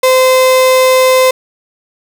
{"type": "tone", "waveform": "35% pulse", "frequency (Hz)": 516, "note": "C5", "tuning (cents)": -24, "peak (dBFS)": -4, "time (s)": [0.03, 1.31], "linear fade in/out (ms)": 5, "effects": []}